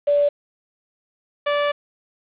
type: tone pair in turn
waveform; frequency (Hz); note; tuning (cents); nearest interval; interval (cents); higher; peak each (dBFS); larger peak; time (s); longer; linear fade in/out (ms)
sine / sawtooth; 579 / 581.1; D5 / D5; -25 / -18; unison; 7; second; -14; neither; 0.07-0.29 / 1.46-1.72; second; 10
effects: resampled to 8000 Hz + 7-bit